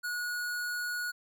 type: tone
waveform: square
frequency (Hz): 1455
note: F#6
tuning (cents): -29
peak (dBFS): -33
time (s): 0.03-1.12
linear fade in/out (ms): 20
effects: none